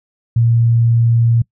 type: tone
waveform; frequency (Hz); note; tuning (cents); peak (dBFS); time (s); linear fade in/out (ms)
sine; 116.54; A#2; 0; -9; 0.36-1.42; 5
effects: noise-tail reverb RT60 0.1 s tail -24 dB re dry